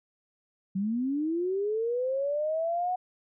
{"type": "linear sweep", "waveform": "sine", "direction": "up", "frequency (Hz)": [185, 740], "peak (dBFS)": -26, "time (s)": [0.75, 2.96], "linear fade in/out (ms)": 10, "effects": []}